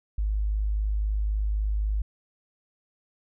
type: tone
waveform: sine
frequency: 51.91 Hz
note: G#1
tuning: in tune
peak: -23 dBFS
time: 0.18-2.02 s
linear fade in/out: 5 ms
effects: none